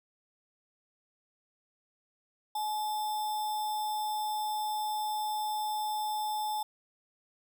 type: tone with sample-and-hold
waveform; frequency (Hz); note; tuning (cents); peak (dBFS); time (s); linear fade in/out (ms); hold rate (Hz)
sine; 850; G#5; +40; -30; 2.55-6.63; 5; 4410
effects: none